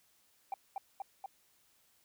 sine tone with echo, 784 Hz, G5, in tune, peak -32 dBFS, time 0.52-0.54 s, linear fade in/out 2 ms, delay 240 ms, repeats 3, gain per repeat -2 dB, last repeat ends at 1.26 s, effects tanh soft clip ceiling -33 dBFS + white hiss -70 dBFS RMS until 2.04 s

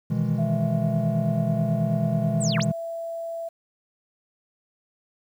triangle chord, E major seventh, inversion second, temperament equal, 123.47 / 155.56 / 164.81 / 207.7 Hz, B2 / D#3 / E3 / G#3, 0 / 0 / 0 / 0 cents, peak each -25 dBFS, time 0.1-2.72 s, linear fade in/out 10 ms
sine tone, 666 Hz, E5, 18 cents sharp, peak -29 dBFS, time 0.38-3.49 s, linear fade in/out 10 ms
sine linear two-way sweep, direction down then up, 8870 to 880 to 8870 Hz, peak -27 dBFS, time 2.4-2.65 s, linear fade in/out 20 ms, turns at 2.59 s
effects 9-bit

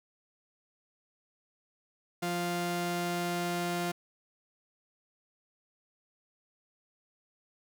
sawtooth tone pair together, 174.61 / 349.2 Hz, F3 / F4, 0 / 0 cents, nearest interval octave, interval 1200 cents, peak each -30 / -27 dBFS, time 2.22-3.92 s, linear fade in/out 10 ms, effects none

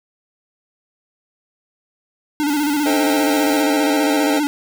square tone with vibrato, 293.7 Hz, D4, in tune, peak -17 dBFS, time 2.4-4.47 s, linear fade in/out 0 ms, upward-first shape square, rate 15 Hz, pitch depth 54 cents each way
white noise, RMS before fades -33 dBFS, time 2.48-3.62 s, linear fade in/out 2 ms
square chord, A half-diminished seventh, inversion none, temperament just, 440 / 528 / 633.6 / 792 Hz, A4 / C5 / Eb5 / G5, 0 / +16 / +31 / +18 cents, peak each -25 dBFS, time 2.85-4.4 s, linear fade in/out 20 ms
effects none

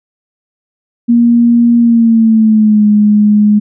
sine tone with pitch glide, 236.2 to 209.2 Hz, A#3 to G#3, +23 to +13 cents, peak -4 dBFS, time 1.08-3.6 s, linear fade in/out 20 ms, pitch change -210 cents, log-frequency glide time 1.78-2.86 s, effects none

